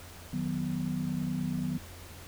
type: chord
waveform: sine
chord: B major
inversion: first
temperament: equal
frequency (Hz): 155.56 / 185 / 246.9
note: D#3 / F#3 / B3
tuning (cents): 0 / 0 / 0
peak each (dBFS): -34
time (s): 0.33-1.78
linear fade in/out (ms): 5
effects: added 87 Hz sine -49 dBFS peak until 2.27 s + pink hiss -49 dBFS RMS until 2.27 s